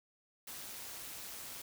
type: noise with amplitude modulation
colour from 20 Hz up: white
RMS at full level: -44 dBFS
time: 0.47-1.62 s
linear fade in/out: 5 ms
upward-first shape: sine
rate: 202 Hz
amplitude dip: 55%
effects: none